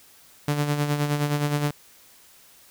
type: tone with tremolo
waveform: sawtooth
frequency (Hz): 146.5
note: D3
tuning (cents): -4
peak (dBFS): -16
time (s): 0.48-1.71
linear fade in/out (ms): 2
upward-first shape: sine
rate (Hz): 9.6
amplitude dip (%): 55
effects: white hiss -53 dBFS RMS until 2.7 s